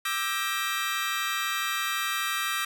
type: chord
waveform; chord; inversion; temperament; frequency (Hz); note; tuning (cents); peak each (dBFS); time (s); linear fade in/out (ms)
25% pulse; E half-diminished seventh; third; just; 1186.7 / 1318.5 / 1582.2 / 1898.7; D6 / E6 / G6 / Bb6; +18 / 0 / +16 / +31; -29; 0.05-2.65; 5
effects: none